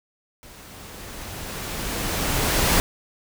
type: noise with level ramp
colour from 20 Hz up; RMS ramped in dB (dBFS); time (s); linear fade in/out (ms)
pink; -45 to -18; 0.43-2.8; 0
effects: none